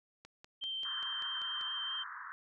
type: click train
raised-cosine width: 0.2 ms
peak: -34 dBFS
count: 8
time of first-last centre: 0.25-1.612 s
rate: 5.14 Hz
type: tone with vibrato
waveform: sine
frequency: 3136 Hz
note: G7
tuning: in tune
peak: -36 dBFS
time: 0.61-2.04 s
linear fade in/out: 20 ms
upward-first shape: triangle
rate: 4.7 Hz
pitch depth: 10 cents each way
type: band-pass noise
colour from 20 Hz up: white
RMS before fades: -46 dBFS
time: 0.85-2.32 s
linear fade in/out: 0 ms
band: 980 to 1800 Hz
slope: 96 dB/octave
effects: none

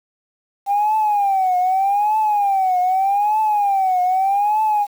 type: tone with vibrato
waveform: sine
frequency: 793 Hz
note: G5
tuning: 20 cents sharp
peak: -13 dBFS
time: 0.66-4.87 s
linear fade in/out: 50 ms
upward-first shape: triangle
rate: 0.82 Hz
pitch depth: 170 cents each way
effects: tanh soft clip ceiling -10 dBFS + 7-bit

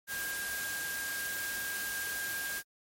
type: tone in noise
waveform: sine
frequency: 1612 Hz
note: G6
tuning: 48 cents sharp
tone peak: -36 dBFS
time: 0.07-2.63 s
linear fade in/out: 50 ms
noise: white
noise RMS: -39 dBFS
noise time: 0.07-2.63 s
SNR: 0 dB
effects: MP3 64 kbps

